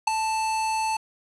square tone with ADSR envelope, 880 Hz, A5, in tune, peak -14 dBFS, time 0.07-0.97 s, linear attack 8 ms, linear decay 4 ms, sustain -10 dB, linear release 7 ms, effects resampled to 22050 Hz + 7-bit

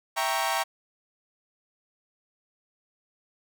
sawtooth chord, E diminished seventh, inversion none, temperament equal, 659.3 / 784 / 932.3 / 1108.7 Hz, E5 / G5 / Bb5 / Db6, 0 / 0 / 0 / 0 cents, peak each -28 / -26 / -26 / -28 dBFS, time 0.16-0.64 s, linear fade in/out 20 ms, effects none

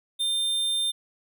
square tone, 3600 Hz, A7, 39 cents sharp, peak -24 dBFS, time 0.19-0.92 s, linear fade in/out 20 ms, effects none

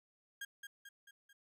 35% pulse tone with echo, 1619 Hz, G#6, 45 cents flat, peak -40 dBFS, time 0.41-0.45 s, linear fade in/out 5 ms, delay 220 ms, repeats 4, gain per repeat -5 dB, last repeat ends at 1.33 s, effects none

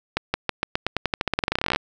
accelerating click train, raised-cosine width 0.3 ms, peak -5 dBFS, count 27, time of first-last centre 0.17-1.76 s, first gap 170 ms, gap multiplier 0.9, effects none

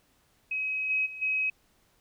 sine tone with level steps, 2543 Hz, D#7, 37 cents sharp, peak -28 / -24 / -38 / -25 dBFS, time 0.51-1.5 s, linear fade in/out 5 ms, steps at 0.89 / 1.05 / 1.21 s, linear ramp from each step 20 ms, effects pink hiss -67 dBFS RMS until 2 s

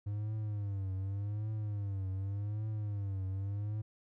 triangle tone with vibrato, 101.4 Hz, G#2, 41 cents flat, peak -32 dBFS, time 0.06-3.82 s, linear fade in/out 10 ms, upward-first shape triangle, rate 0.86 Hz, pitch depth 130 cents each way, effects none

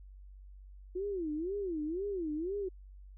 sine tone with vibrato, 350 Hz, F4, 4 cents sharp, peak -33 dBFS, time 0.95-2.69 s, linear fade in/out 10 ms, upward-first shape sine, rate 2 Hz, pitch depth 270 cents each way, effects added 48 Hz sine -49 dBFS peak until 3.17 s

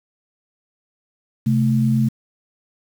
sine tone pair together, 130.81 / 219.2 Hz, C3 / A3, 0 / -6 cents, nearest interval major sixth, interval 894 cents, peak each -17 dBFS, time 1.46-2.09 s, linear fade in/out 10 ms, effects 7-bit

